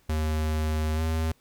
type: tone with pitch glide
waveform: square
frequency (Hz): 77.78 to 80.11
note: D#2 to E2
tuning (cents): 0 to -49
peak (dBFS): -25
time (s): 0.09-1.32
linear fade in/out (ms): 5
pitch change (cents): +51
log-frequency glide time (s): 0.95-1.01
effects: pink hiss -64 dBFS RMS until 1.4 s